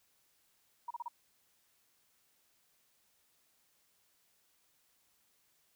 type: tone bursts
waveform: sine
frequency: 950 Hz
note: A#5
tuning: 33 cents sharp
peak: -37 dBFS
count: 4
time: 0.88-1.083 s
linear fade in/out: 5 ms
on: 26 ms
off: 33 ms
effects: white hiss -73 dBFS RMS until 5.75 s